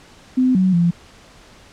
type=tone with pitch steps; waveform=sine; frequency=255.8 / 186.6 / 171.8 Hz; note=C4 / F#3 / F3; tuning=-39 / +15 / -28 cents; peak=-12 dBFS; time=0.37-0.91 s; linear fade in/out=10 ms; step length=180 ms; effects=pink hiss -46 dBFS RMS until 1.72 s + low-pass 7000 Hz 12 dB/octave